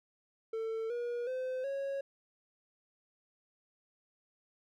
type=tone with pitch steps; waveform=triangle; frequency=447.3 / 479.4 / 513.8 / 550.7 Hz; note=A4 / A#4 / C5 / C#5; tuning=+28 / +48 / -32 / -11 cents; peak=-32 dBFS; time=0.53-2.01 s; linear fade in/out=5 ms; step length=370 ms; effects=none